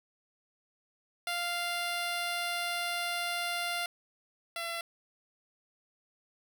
10% pulse tone pair in turn, 697 / 676.8 Hz, F5 / E5, -4 / +45 cents, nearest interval minor second, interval 51 cents, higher first, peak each -23 / -26 dBFS, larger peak first, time 1.27-3.86 / 4.56-4.81 s, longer first, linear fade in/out 2 ms, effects none

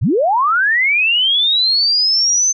sine linear sweep, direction up, 68.9 to 6240 Hz, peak -11 dBFS, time 0.01-2.53 s, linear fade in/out 20 ms, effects none

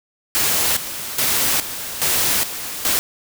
white noise with tremolo, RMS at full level -18 dBFS, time 0.35-2.99 s, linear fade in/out 0 ms, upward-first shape square, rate 1.2 Hz, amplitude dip 70%, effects none

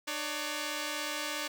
5% pulse tone pair together, 301 / 565 Hz, D4 / C#5, +43 / +33 cents, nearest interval major seventh, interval 1090 cents, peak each -25 dBFS, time 0.07-1.48 s, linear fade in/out 10 ms, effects none

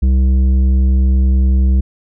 sine tone with tanh clipping, 65.1 Hz, C2, 8 cents flat, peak -10 dBFS, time 0.02-1.81 s, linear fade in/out 10 ms, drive 9 dB, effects none

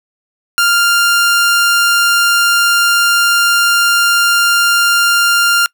sawtooth tone, 1396.9 Hz, F6, in tune, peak -5 dBFS, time 0.58-5.66 s, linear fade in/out 0 ms, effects noise-tail reverb RT60 0.1 s tail -25 dB re dry

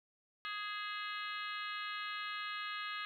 harmonic tone with a mistuned harmonic, 415.3 Hz, G#4, in tune, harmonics 3 / 4 / 5 / 6 / 7 / 8 / 9 / 10, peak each -43 / -45 / -47 / -49 / -50 / -51 / -52 / -53 dBFS, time 0.45-3.05 s, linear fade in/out 0 ms, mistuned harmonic 6, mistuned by +50 cents, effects 12-bit

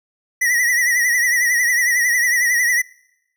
square tone with vibrato, 1939 Hz, B6, 32 cents flat, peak -15 dBFS, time 0.41-2.82 s, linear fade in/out 10 ms, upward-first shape triangle, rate 11 Hz, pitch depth 84 cents each way, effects noise-tail reverb RT60 0.9 s tail -25 dB re dry

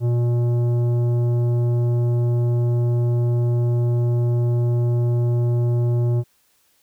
triangle tone with tanh clipping, 120 Hz, B2, 49 cents flat, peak -18 dBFS, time 0-6.24 s, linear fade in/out 50 ms, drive 15 dB, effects white hiss -62 dBFS RMS until 6.82 s

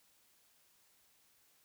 silence, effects white hiss -70 dBFS RMS until 1.64 s

